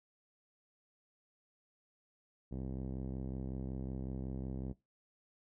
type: tone with low-pass filter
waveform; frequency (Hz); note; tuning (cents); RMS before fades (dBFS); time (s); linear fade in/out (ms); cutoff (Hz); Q
5% pulse; 65.41; C2; 0; -41; 2.51-4.73; 10; 230; 0.72
effects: noise-tail reverb RT60 0.2 s tail -19 dB re dry